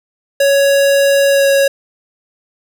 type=tone with pitch glide; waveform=square; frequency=557 to 552.8 Hz; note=C#5 to C#5; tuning=+8 to -5 cents; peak=-9 dBFS; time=0.4-1.68 s; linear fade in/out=5 ms; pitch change=-13 cents; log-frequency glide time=1.3-1.46 s; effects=none